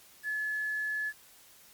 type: tone with quantisation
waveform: sine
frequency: 1714 Hz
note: A6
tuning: 46 cents flat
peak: -30 dBFS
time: 0.23-1.13 s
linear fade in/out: 50 ms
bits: 9
effects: white hiss -57 dBFS RMS until 1.73 s + MP3 96 kbps